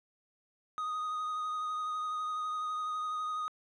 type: tone with vibrato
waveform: triangle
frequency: 1244.5 Hz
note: D#6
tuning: in tune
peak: -31 dBFS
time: 0.78-3.48 s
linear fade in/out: 0 ms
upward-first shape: sine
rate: 12 Hz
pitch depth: 19 cents each way
effects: resampled to 22050 Hz + 12-bit